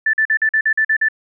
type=tone bursts; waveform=sine; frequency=1760 Hz; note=A6; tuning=in tune; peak=-12 dBFS; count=9; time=0.06-1.086 s; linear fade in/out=5 ms; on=74 ms; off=45 ms; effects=none